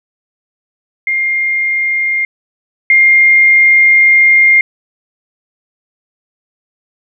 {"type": "tone pair in turn", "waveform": "sine", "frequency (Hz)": [2117, 2117], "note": ["C7", "C7"], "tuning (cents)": [20, 20], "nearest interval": "unison", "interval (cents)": 0, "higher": "neither", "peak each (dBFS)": [-11, -4], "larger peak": "second", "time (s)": [[1.07, 2.25], [2.9, 4.61]], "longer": "second", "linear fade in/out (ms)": 2, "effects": []}